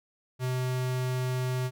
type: tone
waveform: square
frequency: 127.5 Hz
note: C3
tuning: 44 cents flat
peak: -28 dBFS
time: 0.39-1.71 s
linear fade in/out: 50 ms
effects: none